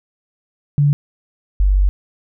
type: tone pair in turn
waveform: sine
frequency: 144.4 / 48.19 Hz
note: D3 / G1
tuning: -29 / -29 cents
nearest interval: octave + perfect fifth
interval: 1900 cents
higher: first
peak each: -10 dBFS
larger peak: neither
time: 0.78-0.93 / 1.6-1.89 s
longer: second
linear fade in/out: 0 ms
effects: none